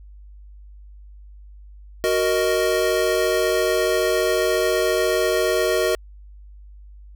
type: chord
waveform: square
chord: D# minor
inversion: first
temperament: equal with one note detuned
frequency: 371.7 / 466.2 / 622.3 Hz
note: F#4 / A#4 / D#5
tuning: +8 / 0 / 0 cents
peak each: -23 dBFS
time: 2.04-5.95 s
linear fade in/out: 0 ms
effects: added 50 Hz sine -40 dBFS peak until 7.15 s